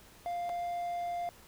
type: tone with dropouts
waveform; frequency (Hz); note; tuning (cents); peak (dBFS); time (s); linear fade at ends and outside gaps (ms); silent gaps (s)
triangle; 698.5; F5; 0; -31; 0.26-1.29; 0; 0.493-0.497
effects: pink hiss -57 dBFS RMS until 1.47 s